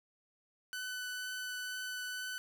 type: tone with vibrato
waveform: sawtooth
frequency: 1500 Hz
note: F#6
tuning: 23 cents sharp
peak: -35 dBFS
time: 0.73-2.38 s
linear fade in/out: 0 ms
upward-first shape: triangle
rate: 2.1 Hz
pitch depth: 8 cents each way
effects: none